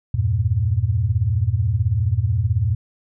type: chord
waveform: sine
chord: E diminished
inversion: none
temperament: equal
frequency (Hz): 82.41 / 98 / 116.54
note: E2 / G2 / Bb2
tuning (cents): 0 / 0 / 0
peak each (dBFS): -23 / -20 / -20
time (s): 0.14-2.75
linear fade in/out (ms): 5
effects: none